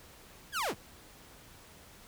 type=linear sweep; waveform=sawtooth; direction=down; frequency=1748 to 41.2 Hz; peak=-27 dBFS; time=0.52-0.75 s; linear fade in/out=50 ms; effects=pink hiss -55 dBFS RMS until 2.07 s